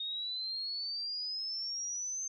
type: exponential sweep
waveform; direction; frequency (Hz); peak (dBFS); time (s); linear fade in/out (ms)
sine; up; 3700 to 6320; -35; 0-2.28; 5
effects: none